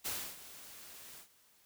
white noise with ADSR envelope, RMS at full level -37 dBFS, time 0.04-1.28 s, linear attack 22 ms, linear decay 290 ms, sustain -15 dB, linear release 95 ms, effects white hiss -67 dBFS RMS until 1.65 s

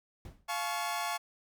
brown noise with exponential decay, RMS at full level -40 dBFS, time 0.25-0.48 s, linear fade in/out 2 ms, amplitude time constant 50 ms
sawtooth chord, F augmented, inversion none, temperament equal with one note detuned, 698.5 / 859.4 / 1108.7 Hz, F5 / A5 / C#6, 0 / -41 / 0 cents, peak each -33 dBFS, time 0.48-1.18 s, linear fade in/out 20 ms
effects none

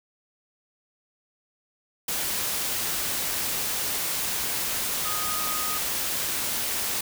sine tone in noise, 1244.5 Hz, D#6, in tune, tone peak -32 dBFS, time 5.05-5.78 s, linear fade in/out 5 ms, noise white, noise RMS -28 dBFS, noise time 2.08-7.01 s, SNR -7 dB, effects none

